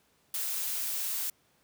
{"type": "noise", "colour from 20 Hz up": "blue", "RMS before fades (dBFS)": -33, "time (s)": [0.34, 1.3], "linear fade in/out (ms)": 2, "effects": ["pink hiss -68 dBFS RMS until 1.63 s", "high-pass 100 Hz 12 dB/octave"]}